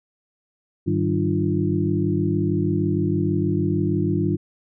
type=tone cluster; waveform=sine; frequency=100.8 / 153.9 / 191.8 / 299.9 / 346.3 Hz; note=G2 / D#3 / G3 / D4 / F4; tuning=+49 / -19 / -37 / +36 / -15 cents; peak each=-25 dBFS; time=0.86-4.37 s; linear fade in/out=20 ms; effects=none